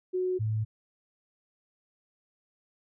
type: tone pair in turn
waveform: sine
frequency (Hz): 367.6 / 108.91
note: F#4 / A2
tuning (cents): -11 / -17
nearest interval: octave + major sixth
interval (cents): 2106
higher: first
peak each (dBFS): -26 / -26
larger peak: neither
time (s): 0.13-0.39 / 0.39-0.65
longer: neither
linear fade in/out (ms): 20
effects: none